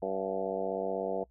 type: harmonic tone with a mistuned harmonic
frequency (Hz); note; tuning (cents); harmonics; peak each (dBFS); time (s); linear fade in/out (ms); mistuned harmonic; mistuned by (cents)
96; G2; -36; 2 / 3 / 4 / 5 / 6 / 7 / 8 / 9; -42 / -43 / -38 / -35 / -38 / -36 / -43 / -46; 0.02-1.24; 5; 8; -80
effects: noise-tail reverb RT60 0.1 s tail -23 dB re dry + added 61 Hz sine -61 dBFS peak until 1.3 s

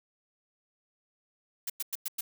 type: noise bursts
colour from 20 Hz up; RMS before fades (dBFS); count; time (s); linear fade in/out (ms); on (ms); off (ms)
blue; -33; 5; 1.67-2.21; 5; 28; 100
effects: none

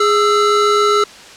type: tone pair together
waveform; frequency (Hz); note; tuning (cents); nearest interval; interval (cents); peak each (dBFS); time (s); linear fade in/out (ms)
square; 414.1 / 1329.2; G#4 / E6; -5 / +14; octave + minor sixth; 2019; -14; 0-1.04; 5
effects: white hiss -37 dBFS RMS until 1.36 s + low-pass 6000 Hz 12 dB/octave

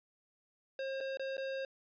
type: tone with dropouts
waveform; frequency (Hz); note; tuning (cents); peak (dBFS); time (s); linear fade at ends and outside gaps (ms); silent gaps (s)
square; 536; C5; +42; -37; 0.79-1.65; 2; 1.005-1.009 / 1.172-1.195 / 1.369-1.379
effects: resampled to 11025 Hz + 13-bit

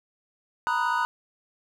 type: chord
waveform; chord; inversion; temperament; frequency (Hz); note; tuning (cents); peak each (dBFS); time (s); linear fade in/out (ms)
triangle; B major seventh; third; equal; 932.3 / 987.8 / 1244.5 / 1480; A#5 / B5 / D#6 / F#6; 0 / 0 / 0 / 0; -26 / -26 / -28 / -27; 0.67-1.05; 0
effects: none

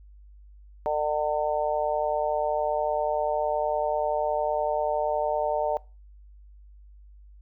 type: harmonic tone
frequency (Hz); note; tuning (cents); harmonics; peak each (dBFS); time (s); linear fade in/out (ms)
150.6; D3; +44; 3 / 4 / 5 / 6; -32 / -26 / -30 / -30; 0.86-5.77; 0
effects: noise-tail reverb RT60 0.3 s tail -22 dB re dry + added 50 Hz sine -47 dBFS peak until 7.41 s

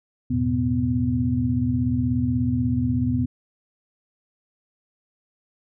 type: tone cluster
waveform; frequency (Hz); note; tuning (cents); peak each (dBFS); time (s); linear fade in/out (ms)
sine; 82.7 / 106.9 / 123.4 / 249.2; E2 / A2 / B2 / B3; +6 / -49 / -1 / +16; -28 / -28 / -25 / -22; 0.3-3.26; 10
effects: none

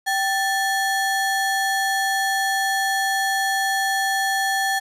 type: ring-modulated tone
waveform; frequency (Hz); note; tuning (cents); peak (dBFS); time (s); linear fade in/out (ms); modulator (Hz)
square; 1271; D#6; +36; -17; 0.06-4.8; 20; 493
effects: resampled to 32000 Hz + 8-bit

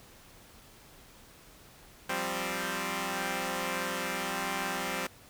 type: chord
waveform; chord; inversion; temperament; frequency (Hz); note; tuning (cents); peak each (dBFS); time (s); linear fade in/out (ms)
5% pulse; F suspended second; none; equal; 174.61 / 196 / 261.6; F3 / G3 / C4; 0 / 0 / 0; -26 / -24 / -24; 2.09-5.07; 5
effects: pink hiss -55 dBFS RMS until 5.29 s

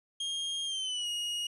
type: tone with pitch glide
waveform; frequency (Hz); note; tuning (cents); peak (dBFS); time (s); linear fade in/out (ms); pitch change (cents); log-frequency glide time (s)
40% pulse; 3232 to 2879; G#7 to F#7; -48 to -48; -31; 0.2-1.47; 5; -200; 0.65-1.08
effects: resampled to 24000 Hz + 12-bit

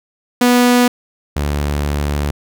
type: tone pair in turn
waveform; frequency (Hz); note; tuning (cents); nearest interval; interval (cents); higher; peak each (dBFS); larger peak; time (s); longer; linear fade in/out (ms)
sawtooth; 245.2 / 72.72; B3 / D2; -12 / -16; octave + major sixth; 2104; first; -5 / -12; first; 0.41-0.88 / 1.36-2.31; second; 5
effects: none

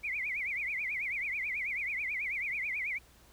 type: tone with vibrato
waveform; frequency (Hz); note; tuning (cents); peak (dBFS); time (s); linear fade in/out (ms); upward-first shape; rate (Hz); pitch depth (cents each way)
sine; 2217; C#7; 0; -32; 0.03-2.99; 20; triangle; 9.2; 220
effects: added 60 Hz sine -62 dBFS peak until 3.32 s + pink hiss -61 dBFS RMS until 3.32 s

